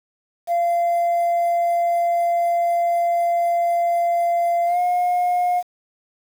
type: tone with pitch glide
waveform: sine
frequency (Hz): 689 to 715.4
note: F5 to F5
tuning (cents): -24 to +41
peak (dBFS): -14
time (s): 0.47-5.63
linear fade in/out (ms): 50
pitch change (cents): +65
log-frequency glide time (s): 4.66-4.79
effects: tanh soft clip ceiling -15 dBFS + 7-bit